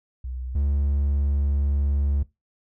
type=tone pair in turn; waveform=sine / triangle; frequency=63 / 70.72 Hz; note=B1 / C#2; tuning=+35 / +35 cents; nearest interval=major second; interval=200 cents; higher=second; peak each=-29 / -18 dBFS; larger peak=second; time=0.24-0.55 / 0.55-2.23 s; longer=second; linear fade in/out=5 ms; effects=noise-tail reverb RT60 0.2 s tail -19 dB re dry